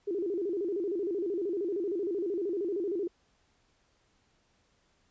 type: tone with vibrato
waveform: sine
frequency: 372.4 Hz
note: F#4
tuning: 11 cents sharp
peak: -29 dBFS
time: 0.07-3.08 s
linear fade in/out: 10 ms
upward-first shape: square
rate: 13 Hz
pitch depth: 150 cents each way
effects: pink hiss -70 dBFS RMS until 5.1 s + resampled to 16000 Hz